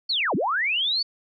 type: linear two-way sweep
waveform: sine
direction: down then up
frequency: 4587 to 146.83 to 4587 Hz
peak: -21 dBFS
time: 0.09-1.03 s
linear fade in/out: 10 ms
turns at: 0.35 s
effects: none